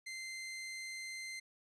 sawtooth tone, 2079 Hz, C7, 12 cents flat, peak -39 dBFS, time 0.06-1.4 s, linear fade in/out 10 ms, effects resampled to 22050 Hz

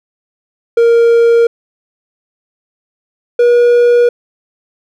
triangle tone pair in turn, 466.2 / 480.7 Hz, A#4 / B4, 0 / -47 cents, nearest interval minor second, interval 53 cents, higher second, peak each -3 dBFS, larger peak neither, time 0.77-1.47 / 3.39-4.09 s, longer neither, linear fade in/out 5 ms, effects none

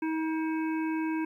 harmonic tone with a mistuned harmonic, 318.4 Hz, D#4, 40 cents sharp, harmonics 1 / 3 / 5 / 7 / 8, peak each -28 / -38 / -42 / -45 / -46 dBFS, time 0.02-1.25 s, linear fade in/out 5 ms, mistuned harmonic 8, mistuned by +20 cents, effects 11-bit

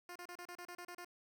10% pulse tone bursts, 353.3 Hz, F4, 20 cents sharp, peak -39 dBFS, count 10, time 0.09-1.047 s, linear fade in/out 2 ms, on 66 ms, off 33 ms, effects none

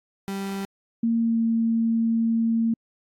35% pulse tone, 196 Hz, G3, in tune, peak -26 dBFS, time 0.28-0.65 s, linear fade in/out 0 ms
sine tone with pitch glide, 230 to 227.8 Hz, A#3 to A#3, -23 to -40 cents, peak -19 dBFS, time 1.03-2.74 s, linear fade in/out 5 ms, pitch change -17 cents, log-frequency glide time 1.19-1.4 s
effects AAC 64 kbps

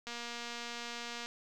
click train, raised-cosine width 0.2 ms, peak -25 dBFS, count 283, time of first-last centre 0.07-1.26 s, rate 237 Hz, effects none

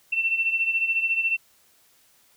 sine beating tone pair, 2690 / 2704 Hz, E7 / E7, +34 / +43 cents, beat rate 14 Hz, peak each -22 / -28 dBFS, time 0.12-1.37 s, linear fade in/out 10 ms, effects white hiss -60 dBFS RMS until 2.36 s

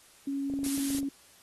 sine tone, 277.2 Hz, C#4, in tune, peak -29 dBFS, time 0.27-1.09 s, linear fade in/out 5 ms
clicks, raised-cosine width 2 ms, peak -31 dBFS, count 10, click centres 0.5 / 0.538 / 0.59 / 0.632 / 0.664 / 0.778 / 0.904 / 0.949 / 0.986 / 1.03 s
blue noise, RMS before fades -34 dBFS, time 0.64-0.99 s, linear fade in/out 0 ms
effects white hiss -58 dBFS RMS until 1.42 s + AAC 32 kbps

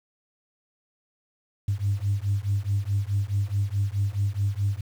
sine beating tone pair, 98 / 102.7 Hz, G2 / G#2, 0 / -19 cents, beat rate 4.7 Hz, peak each -25 dBFS, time 1.68-4.81 s, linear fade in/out 5 ms, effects tanh soft clip ceiling -16 dBFS + 8-bit

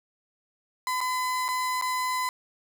35% pulse tone with dropouts, 1012 Hz, B5, 42 cents sharp, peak -24 dBFS, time 0.87-2.29 s, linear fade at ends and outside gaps 1 ms, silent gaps 1.006-1.012 / 1.482-1.487 / 1.813-1.822 s, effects none

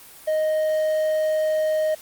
triangle tone, 622.3 Hz, D#5, in tune, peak -17 dBFS, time 0.27-1.95 s, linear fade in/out 10 ms, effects white hiss -45 dBFS RMS until 2.01 s + Opus 32 kbps

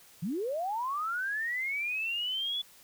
sine linear sweep, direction up, 146.83 to 3452 Hz, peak -30 dBFS, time 0.22-2.62 s, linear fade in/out 10 ms, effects white hiss -57 dBFS RMS until 2.83 s

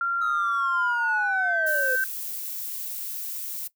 sine tone with pitch glide, 1382 to 1551.2 Hz, F6 to G6, -19 to -19 cents, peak -22 dBFS, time 0.01-2.04 s, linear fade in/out 2 ms, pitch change +200 cents, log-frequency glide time 0.69-1.58 s
triangle linear sweep, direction down, 1292 to 493.9 Hz, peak -26 dBFS, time 0.21-1.96 s, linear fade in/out 10 ms
violet noise, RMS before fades -33 dBFS, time 1.66-3.68 s, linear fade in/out 10 ms
effects noise-tail reverb RT60 0.1 s tail -18 dB re dry

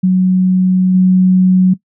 sine tone with level steps, 185 Hz, F#3, in tune, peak -7 / -5 dBFS, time 0.03-1.74 s, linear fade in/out 10 ms, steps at 0.94 s, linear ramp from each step 10 ms, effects noise-tail reverb RT60 0.1 s tail -17 dB re dry

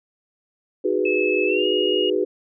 sine chord, G# minor seventh, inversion second, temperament equal, 311.1 / 370 / 415.3 / 493.9 Hz, D#4 / F#4 / G#4 / B4, 0 / 0 / 0 / 0 cents, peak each -27 / -22 / -23 / -25 dBFS, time 0.84-2.25 s, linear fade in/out 10 ms
sine tone with pitch glide, 2600 to 2868 Hz, E7 to F7, -24 to +45 cents, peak -23 dBFS, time 1.05-2.1 s, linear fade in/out 5 ms, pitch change +169 cents, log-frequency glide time 1.45-1.66 s
effects none

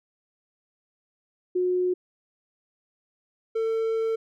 sine / triangle tone pair in turn, 362.9 / 448.6 Hz, F#4 / A4, -34 / +34 cents, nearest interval major third, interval 368 cents, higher second, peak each -21 dBFS, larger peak neither, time 1.55-1.94 / 3.55-4.16 s, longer second, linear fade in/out 10 ms, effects none

